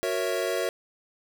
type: chord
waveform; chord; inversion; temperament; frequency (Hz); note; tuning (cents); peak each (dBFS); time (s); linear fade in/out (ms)
square; F# dominant seventh; none; equal with one note detuned; 368.5 / 466.2 / 554.4 / 659.3; F#4 / A#4 / C#5 / E5; -7 / 0 / 0 / 0; -32; 0.03-0.69; 0
effects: none